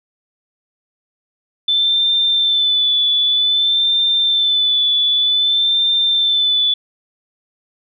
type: tone with vibrato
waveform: sine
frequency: 3520 Hz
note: A7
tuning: in tune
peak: -12 dBFS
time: 1.68-6.74 s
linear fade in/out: 5 ms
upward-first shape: sine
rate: 0.53 Hz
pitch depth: 33 cents each way
effects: none